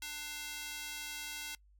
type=tone with high-pass filter; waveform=square; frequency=298.1 Hz; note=D4; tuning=26 cents sharp; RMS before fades=-43 dBFS; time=0.02-1.55 s; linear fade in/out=2 ms; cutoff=2300 Hz; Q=0.77; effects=noise-tail reverb RT60 0.1 s tail -23 dB re dry + added 50 Hz sine -61 dBFS peak until 1.79 s